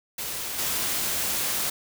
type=noise with level steps; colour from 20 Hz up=white; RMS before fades=-32 / -27 dBFS; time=0.18-1.7 s; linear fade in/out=5 ms; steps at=0.58 s; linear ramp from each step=10 ms; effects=none